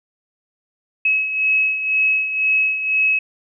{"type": "beating tone pair", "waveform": "sine", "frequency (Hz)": [2568, 2570], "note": ["E7", "E7"], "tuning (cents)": [-46, -45], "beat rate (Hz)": 2, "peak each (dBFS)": [-16, -23], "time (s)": [1.05, 3.19], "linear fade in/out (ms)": 5, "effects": []}